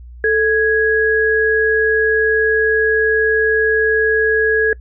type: tone pair together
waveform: sine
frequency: 440 / 1661.2 Hz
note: A4 / G#6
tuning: 0 / 0 cents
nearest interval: octave + major seventh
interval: 2300 cents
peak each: -14 dBFS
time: 0.24-4.73 s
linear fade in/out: 2 ms
effects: noise-tail reverb RT60 0.1 s tail -24 dB re dry + added 60 Hz sine -33 dBFS peak until 4.8 s